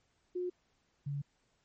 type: tone pair in turn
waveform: sine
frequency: 359.9 / 142.17 Hz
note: F#4 / C#3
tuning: -48 / +44 cents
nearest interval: octave + major third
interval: 1608 cents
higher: first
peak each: -33 / -34 dBFS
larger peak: first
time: 0.35-0.5 / 1.06-1.22 s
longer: second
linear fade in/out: 10 ms
effects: pink hiss -75 dBFS RMS until 1.64 s + MP3 32 kbps